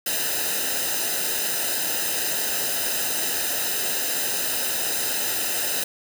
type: noise with comb filter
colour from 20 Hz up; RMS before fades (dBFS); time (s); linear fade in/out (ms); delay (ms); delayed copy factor
white; -25; 0.06-5.84; 5; 0.89; -0.75
effects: none